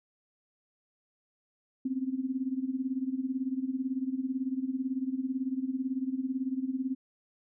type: tone with tremolo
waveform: sine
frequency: 261.6 Hz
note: C4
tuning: in tune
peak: -26 dBFS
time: 1.85-6.95 s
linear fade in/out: 5 ms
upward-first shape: sine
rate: 18 Hz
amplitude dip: 80%
effects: none